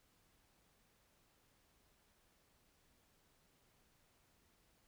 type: silence
effects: pink hiss -74 dBFS RMS until 4.87 s